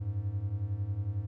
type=beating tone pair; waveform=triangle; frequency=92.5 / 103.5 Hz; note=F#2 / G#2; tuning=0 / -5 cents; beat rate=11 Hz; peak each=-34 / -30 dBFS; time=0-1.27 s; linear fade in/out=20 ms; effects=none